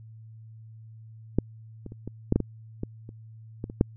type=clicks; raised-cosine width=3 ms; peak=-8 / -24 / -29 / -22 / -8 / -8 / -14 / -17 / -29 / -19 / -24 / -6 dBFS; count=12; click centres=1.386 / 1.863 / 1.921 / 2.076 / 2.324 / 2.36 / 2.403 / 2.834 / 3.091 / 3.641 / 3.699 / 3.811 s; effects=added 111 Hz sine -44 dBFS peak until 3.96 s